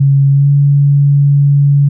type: tone with pitch glide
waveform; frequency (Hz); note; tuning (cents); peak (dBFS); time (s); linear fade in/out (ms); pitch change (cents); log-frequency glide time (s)
sine; 138.6 to 142; C#3 to C#3; 0 to +42; -5; 0-1.89; 10; +42; 0.31-0.49
effects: none